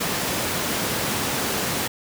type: high-pass noise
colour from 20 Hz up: pink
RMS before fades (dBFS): -25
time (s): 0-1.88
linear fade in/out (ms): 10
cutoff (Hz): 130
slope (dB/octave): 12
effects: none